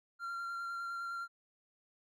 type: tone with vibrato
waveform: triangle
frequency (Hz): 1379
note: F6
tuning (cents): -22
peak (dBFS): -36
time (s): 0.19-1.28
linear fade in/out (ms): 50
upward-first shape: square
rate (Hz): 9.8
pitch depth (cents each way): 10
effects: none

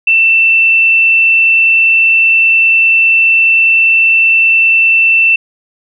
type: tone with frequency modulation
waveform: sine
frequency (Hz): 2675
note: E7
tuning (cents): +25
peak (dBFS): -5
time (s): 0.07-5.36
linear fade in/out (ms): 5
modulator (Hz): 30.5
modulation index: 0.46
effects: none

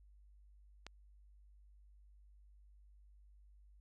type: click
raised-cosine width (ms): 0.2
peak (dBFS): -30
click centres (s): 0.866
effects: added 50 Hz sine -60 dBFS peak until 3.8 s

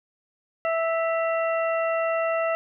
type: harmonic tone with a mistuned harmonic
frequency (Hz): 658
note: E5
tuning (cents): -3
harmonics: 1 / 2 / 3 / 4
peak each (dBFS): -23 / -29 / -33 / -35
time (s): 0.65-2.55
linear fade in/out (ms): 0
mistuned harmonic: 4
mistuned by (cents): +60
effects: none

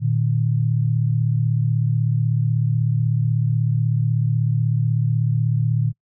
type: tone pair together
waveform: sine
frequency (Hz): 116 / 152.21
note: A#2 / D#3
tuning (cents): -8 / -38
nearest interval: perfect fourth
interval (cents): 470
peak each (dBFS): -18 / -21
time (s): 0-5.93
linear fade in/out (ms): 50
effects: noise-tail reverb RT60 0.1 s tail -26 dB re dry

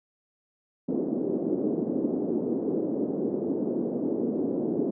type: band-pass noise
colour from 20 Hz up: pink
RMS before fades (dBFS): -28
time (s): 0.88-4.91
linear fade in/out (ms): 10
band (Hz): 240 to 420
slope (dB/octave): 24
effects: none

